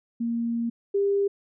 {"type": "tone pair in turn", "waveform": "sine", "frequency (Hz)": [233.1, 399.6], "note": ["A#3", "G4"], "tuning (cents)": [0, 33], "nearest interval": "major sixth", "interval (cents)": 933, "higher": "second", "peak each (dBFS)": [-24, -20], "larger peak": "second", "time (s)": [[0.2, 0.7], [0.94, 1.28]], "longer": "first", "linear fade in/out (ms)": 10, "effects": []}